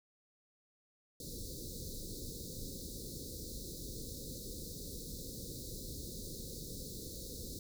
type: band-stop noise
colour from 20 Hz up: pink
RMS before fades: -45 dBFS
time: 1.2-7.59 s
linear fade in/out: 2 ms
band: 540 to 3800 Hz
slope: 96 dB/octave
effects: none